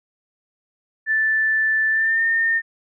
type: tone with pitch glide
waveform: sine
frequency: 1760 to 1821 Hz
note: A6 to A#6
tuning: 0 to -41 cents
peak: -16 dBFS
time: 1.06-2.62 s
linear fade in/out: 50 ms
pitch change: +59 cents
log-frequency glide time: 1.9-2.24 s
effects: none